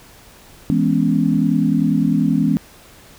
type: chord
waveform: sine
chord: C# minor seventh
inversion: first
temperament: equal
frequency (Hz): 164.81 / 207.7 / 246.9 / 277.2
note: E3 / G#3 / B3 / C#4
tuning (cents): 0 / 0 / 0 / 0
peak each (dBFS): -19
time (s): 0.7-2.57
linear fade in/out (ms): 0
effects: pink hiss -45 dBFS RMS until 3.18 s